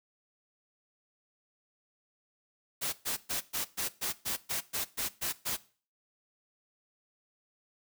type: noise bursts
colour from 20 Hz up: white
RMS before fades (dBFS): -33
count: 12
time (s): 2.81-5.57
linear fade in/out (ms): 20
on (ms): 120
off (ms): 120
effects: noise-tail reverb RT60 0.4 s tail -18 dB re dry

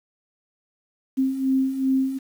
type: beating tone pair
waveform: sine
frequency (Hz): 263.1 / 265.7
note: C4 / C4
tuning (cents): +10 / +27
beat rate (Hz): 2.6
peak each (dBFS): -26 / -20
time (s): 1.17-2.19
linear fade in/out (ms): 20
effects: 8-bit

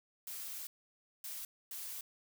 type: noise bursts at uneven times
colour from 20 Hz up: blue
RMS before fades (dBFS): -44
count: 3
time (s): 0.27-0.67 / 1.24-1.45 / 1.71-2.01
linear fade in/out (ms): 2
effects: none

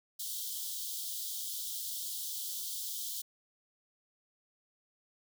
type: high-pass noise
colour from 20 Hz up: white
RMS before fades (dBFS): -39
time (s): 0.19-3.22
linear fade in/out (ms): 10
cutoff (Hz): 3100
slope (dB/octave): 96
effects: none

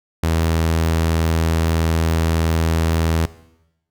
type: tone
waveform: sawtooth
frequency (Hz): 81.6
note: E2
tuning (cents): -17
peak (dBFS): -12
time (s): 0.23-3.26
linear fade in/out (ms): 5
effects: noise-tail reverb RT60 0.9 s tail -18 dB re dry

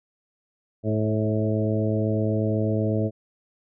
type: harmonic tone with a mistuned harmonic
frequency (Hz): 108.1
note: A2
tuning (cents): -30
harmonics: 1 / 2 / 3 / 4 / 5 / 6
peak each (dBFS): -24 / -27 / -29 / -30 / -31 / -32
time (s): 0.83-3.11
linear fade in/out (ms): 50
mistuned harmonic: 5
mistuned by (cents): +18
effects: none

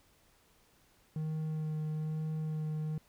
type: tone with vibrato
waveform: triangle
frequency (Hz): 155.56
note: D#3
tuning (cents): 0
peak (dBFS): -31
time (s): 1.16-2.98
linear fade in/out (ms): 2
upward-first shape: sine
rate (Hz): 1.1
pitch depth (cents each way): 13
effects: pink hiss -67 dBFS RMS until 3.08 s

